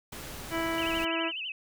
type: noise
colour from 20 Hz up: pink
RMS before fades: -41 dBFS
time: 0.12-1.05 s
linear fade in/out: 5 ms
type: harmonic tone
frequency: 329.6 Hz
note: E4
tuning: in tune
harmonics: 1 / 2 / 3 / 4 / 5 / 6 / 7 / 9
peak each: -32 / -35 / -37 / -38 / -39 / -40 / -40 / -42 dBFS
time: 0.5-1.32 s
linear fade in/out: 50 ms
type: tone with vibrato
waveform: sine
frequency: 2794 Hz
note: F7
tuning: in tune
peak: -33 dBFS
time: 0.78-1.52 s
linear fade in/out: 2 ms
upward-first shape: sine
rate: 12 Hz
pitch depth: 170 cents each way
effects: none